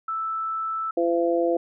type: tone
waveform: sine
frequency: 1318.5 Hz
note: E6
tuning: in tune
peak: -25 dBFS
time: 0.08-0.91 s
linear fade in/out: 5 ms
type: harmonic tone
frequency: 170 Hz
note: F3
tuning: 46 cents flat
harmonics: 2 / 3 / 4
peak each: -23 / -23 / -26 dBFS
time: 0.97-1.57 s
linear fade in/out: 5 ms
effects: none